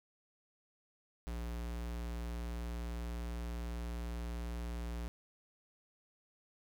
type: tone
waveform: square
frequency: 58.7 Hz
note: A#1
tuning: 13 cents sharp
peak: -39 dBFS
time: 1.27-5.08 s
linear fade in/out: 0 ms
effects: none